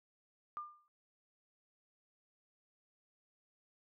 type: tone with exponential decay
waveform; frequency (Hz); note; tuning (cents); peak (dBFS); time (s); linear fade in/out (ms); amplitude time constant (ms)
sine; 1200; D6; +37; -37; 0.57-0.88; 0; 67
effects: none